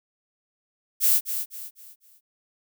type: noise with echo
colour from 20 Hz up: violet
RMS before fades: -19 dBFS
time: 1-1.21 s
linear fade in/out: 50 ms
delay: 250 ms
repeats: 4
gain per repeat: -9 dB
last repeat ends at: 2.21 s
effects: none